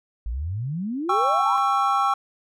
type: exponential sweep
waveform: sine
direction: up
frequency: 51.8 to 1113 Hz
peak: -25 dBFS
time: 0.26-1.58 s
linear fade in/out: 0 ms
type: chord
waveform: triangle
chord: C# diminished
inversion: second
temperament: just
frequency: 798.3 / 1108.7 / 1330.5 Hz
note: G5 / C#6 / E6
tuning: +31 / 0 / +16 cents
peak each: -21 dBFS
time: 1.09-2.14 s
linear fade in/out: 5 ms
effects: none